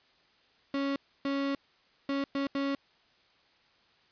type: tone bursts at uneven times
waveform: 35% pulse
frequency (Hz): 277.2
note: C#4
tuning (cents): 0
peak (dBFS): -27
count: 5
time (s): 0.74-0.96 / 1.25-1.55 / 2.09-2.24 / 2.35-2.47 / 2.55-2.75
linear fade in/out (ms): 2
effects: white hiss -65 dBFS RMS until 4.11 s + resampled to 11025 Hz